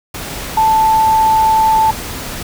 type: tone in noise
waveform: sine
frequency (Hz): 880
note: A5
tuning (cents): 0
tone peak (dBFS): -8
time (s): 0.57-1.91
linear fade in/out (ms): 5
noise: pink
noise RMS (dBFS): -25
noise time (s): 0.14-2.43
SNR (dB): +14
effects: none